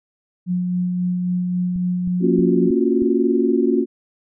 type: tone with tremolo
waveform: sine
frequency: 179.6 Hz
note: F3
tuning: 49 cents sharp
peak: -17 dBFS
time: 0.46-2.71 s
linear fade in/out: 50 ms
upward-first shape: sine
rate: 3.7 Hz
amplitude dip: 25%
type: click train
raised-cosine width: 5 ms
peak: -22 dBFS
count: 5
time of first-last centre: 1.76-3.022 s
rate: 3.17 Hz
type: chord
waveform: sine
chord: Gb major seventh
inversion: first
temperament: equal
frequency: 233.1 / 277.2 / 349.2 / 370 Hz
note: Bb3 / Db4 / F4 / Gb4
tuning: 0 / 0 / 0 / 0 cents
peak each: -20 dBFS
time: 2.2-3.86 s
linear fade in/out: 50 ms
effects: none